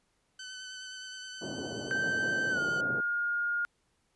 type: tone with vibrato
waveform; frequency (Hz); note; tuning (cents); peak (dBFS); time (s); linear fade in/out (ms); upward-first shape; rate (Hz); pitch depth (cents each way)
15% pulse; 1516; F#6; +42; -35; 0.39-2.81; 5; sine; 9.5; 18
type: band-pass noise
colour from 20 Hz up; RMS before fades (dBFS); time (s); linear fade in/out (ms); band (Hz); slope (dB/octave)
white; -39; 1.41-3.01; 10; 110 to 580; 24
type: tone with pitch glide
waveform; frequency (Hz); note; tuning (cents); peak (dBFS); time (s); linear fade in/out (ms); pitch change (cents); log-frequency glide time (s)
sine; 1559 to 1421.4; G6 to F6; -10 to +30; -28; 1.91-3.65; 0; -160; 2.5-2.6
effects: pink hiss -74 dBFS RMS until 4.15 s + resampled to 24000 Hz